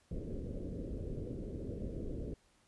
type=low-pass noise; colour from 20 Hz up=pink; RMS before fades=-41 dBFS; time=0.11-2.34 s; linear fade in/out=2 ms; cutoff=530 Hz; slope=48 dB/octave; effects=pink hiss -70 dBFS RMS until 2.67 s + resampled to 24000 Hz